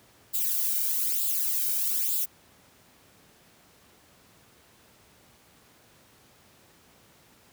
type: noise with flanger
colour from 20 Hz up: violet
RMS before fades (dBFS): -27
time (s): 0.33-2.26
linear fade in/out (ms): 20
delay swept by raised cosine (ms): 0.25 to 1.35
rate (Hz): 1.1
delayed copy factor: +0.7
effects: pink hiss -58 dBFS RMS until 7.52 s + high-pass 80 Hz 12 dB/octave